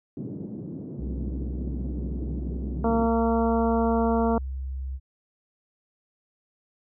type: band-pass noise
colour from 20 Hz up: white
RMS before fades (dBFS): -35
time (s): 0.17-3.07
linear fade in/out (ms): 2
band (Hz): 120 to 300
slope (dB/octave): 24
type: tone with pitch glide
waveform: sine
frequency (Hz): 64 to 66.03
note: C2 to C2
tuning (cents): -38 to +16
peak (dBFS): -29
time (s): 0.98-5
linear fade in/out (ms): 50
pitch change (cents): +54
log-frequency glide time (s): 4.26-4.47
type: harmonic tone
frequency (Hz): 228.8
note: A#3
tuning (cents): -32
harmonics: 1 / 2 / 3 / 4 / 5 / 6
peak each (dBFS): -23 / -26 / -28 / -31 / -35 / -39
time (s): 2.84-4.38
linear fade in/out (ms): 2
effects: none